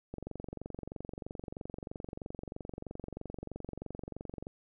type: click train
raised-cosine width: 2 ms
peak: -27 dBFS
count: 101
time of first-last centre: 0.14-4.469 s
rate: 23.1 Hz
effects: none